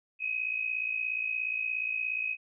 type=tone pair together; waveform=sine; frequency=2495 / 2552 Hz; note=D#7 / D#7; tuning=+4 / +43 cents; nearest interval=unison; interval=39 cents; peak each=-34 / -31 dBFS; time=0.19-2.37 s; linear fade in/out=50 ms; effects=none